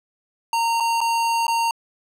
square tone with dropouts, 922 Hz, A#5, 19 cents flat, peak -19 dBFS, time 0.53-1.71 s, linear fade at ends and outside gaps 2 ms, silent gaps 0.801-0.805 / 1.006-1.013 / 1.468-1.48 s, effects low-pass 11000 Hz 12 dB/octave

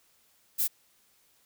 violet noise, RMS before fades -27 dBFS, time 0.58-0.68 s, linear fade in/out 20 ms, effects white hiss -66 dBFS RMS until 1.45 s

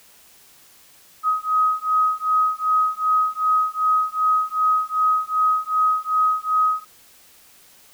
sine beating tone pair, 1260 / 1262.6 Hz, D#6 / D#6, +21 / +25 cents, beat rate 2.6 Hz, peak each -20 dBFS, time 1.23-6.85 s, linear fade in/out 50 ms, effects white hiss -51 dBFS RMS until 7.93 s

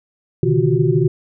sine tone cluster, 125.7 / 144.6 / 157.6 / 355.6 / 379.3 Hz, B2 / D3 / D#3 / F4 / F#4, +31 / -27 / +23 / +31 / +43 cents, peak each -19 dBFS, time 0.43-1.08 s, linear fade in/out 2 ms, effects none

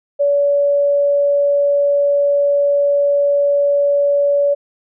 sine tone, 570 Hz, C#5, 48 cents sharp, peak -11 dBFS, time 0.19-4.55 s, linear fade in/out 20 ms, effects none

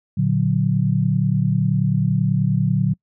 sine chord, Bb augmented, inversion none, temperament equal, 116.54 / 146.83 / 185 Hz, Bb2 / D3 / F#3, 0 / 0 / 0 cents, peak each -21 / -19 / -20 dBFS, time 0.17-2.94 s, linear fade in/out 10 ms, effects noise-tail reverb RT60 0.1 s tail -26 dB re dry

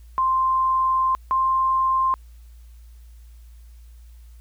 sine tone pair in turn, 1046.5 / 1051.8 Hz, C6 / C6, 0 / +9 cents, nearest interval unison, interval 9 cents, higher second, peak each -17 dBFS, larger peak neither, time 0.18-1.15 / 1.31-2.14 s, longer first, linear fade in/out 0 ms, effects added 58 Hz sine -42 dBFS peak until 4.4 s + white hiss -62 dBFS RMS until 4.4 s

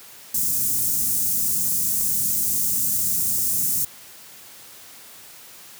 white band-stop noise, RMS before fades -22 dBFS, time 0.34-3.85 s, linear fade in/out 5 ms, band 240 to 6700 Hz, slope 24 dB/octave, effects white hiss -44 dBFS RMS until 5.79 s + high-pass 80 Hz 12 dB/octave

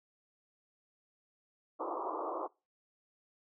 white band-pass noise, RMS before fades -38 dBFS, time 1.79-2.48 s, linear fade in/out 20 ms, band 300 to 1200 Hz, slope 96 dB/octave, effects noise-tail reverb RT60 0.3 s tail -25 dB re dry

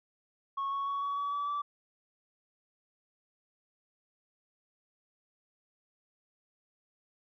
sine tone with pitch steps, 1100 / 1109.6 / 1119.2 / 1129 / 1138.8 / 1148.7 / 1158.7 Hz, C#6 / C#6 / C#6 / C#6 / C#6 / D6 / D6, -14 / +1 / +16 / +31 / +46 / -39 / -24 cents, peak -29 dBFS, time 0.57-1.62 s, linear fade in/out 10 ms, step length 150 ms, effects tanh soft clip ceiling -29 dBFS

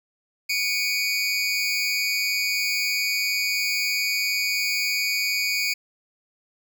25% pulse tone pair together, 2250 / 2443 Hz, C#7 / D#7, +25 / -32 cents, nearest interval minor second, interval 143 cents, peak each -21 / -21 dBFS, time 0.49-5.74 s, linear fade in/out 10 ms, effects none

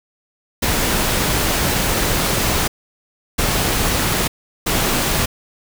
pink noise bursts at uneven times, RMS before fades -18 dBFS, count 3, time 0.62-2.68 / 3.38-4.28 / 4.66-5.26 s, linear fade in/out 10 ms, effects none

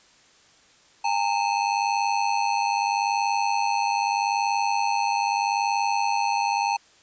square ring-modulated tone, 862 Hz, A5, 36 cents flat, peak -19 dBFS, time 1.04-6.77 s, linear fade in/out 10 ms, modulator 50.4 Hz, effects white hiss -56 dBFS RMS until 7.02 s + resampled to 16000 Hz

